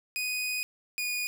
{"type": "tone pair in turn", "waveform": "sawtooth", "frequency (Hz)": [2489, 2458], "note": ["D#7", "D#7"], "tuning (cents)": [0, -22], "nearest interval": "unison", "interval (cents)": 22, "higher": "first", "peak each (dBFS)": -26, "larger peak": "neither", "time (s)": [[0.16, 0.63], [0.98, 1.27]], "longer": "first", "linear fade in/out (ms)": 0, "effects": []}